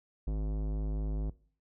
sine tone with tanh clipping, 52.2 Hz, G#1, 10 cents sharp, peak -32 dBFS, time 0.27-1.3 s, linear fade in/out 5 ms, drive 18 dB, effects noise-tail reverb RT60 0.5 s tail -21 dB re dry

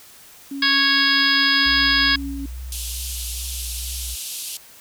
sine tone with tremolo, 277.2 Hz, C#4, in tune, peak -26 dBFS, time 0.51-2.46 s, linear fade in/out 5 ms, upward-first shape triangle, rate 4.7 Hz, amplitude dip 25%
harmonic tone, 553 Hz, C#5, 4 cents flat, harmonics 2 / 3 / 4 / 5 / 6 / 7 / 8 / 9, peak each -27 / -19 / -25 / -28 / -22 / -27 / -26 / -21 dBFS, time 0.62-2.16 s, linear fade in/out 5 ms
sine tone with vibrato, 61.74 Hz, B1, in tune, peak -29 dBFS, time 1.65-4.16 s, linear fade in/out 20 ms, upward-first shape triangle, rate 2.3 Hz, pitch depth 67 cents each way
white band-pass noise, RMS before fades -31 dBFS, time 2.72-4.57 s, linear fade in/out 2 ms, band 2700 to 13000 Hz, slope 48 dB/octave
effects white hiss -46 dBFS RMS until 4.8 s

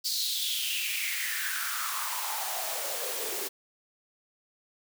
white noise with high-pass filter sweep, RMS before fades -32 dBFS, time 0.04-3.49 s, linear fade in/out 20 ms, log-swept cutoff 4700 to 360 Hz, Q 5.6, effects none

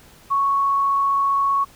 sine tone with frequency modulation, 1108.7 Hz, C#6, in tune, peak -16 dBFS, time 0.3-1.65 s, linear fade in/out 20 ms, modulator 35.3 Hz, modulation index 0.23, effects pink hiss -49 dBFS RMS until 1.75 s

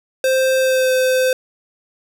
square tone with pitch glide, 523.3 to 514.9 Hz, C5 to C5, 0 to -28 cents, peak -14 dBFS, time 0.24-1.33 s, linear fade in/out 2 ms, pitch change -28 cents, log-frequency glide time 0.59-0.92 s, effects none

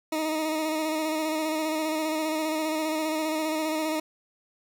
20% pulse tone with vibrato, 312.9 Hz, D#4, 10 cents sharp, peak -21 dBFS, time 0.12-4 s, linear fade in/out 5 ms, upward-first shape square, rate 15 Hz, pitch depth 24 cents each way, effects none

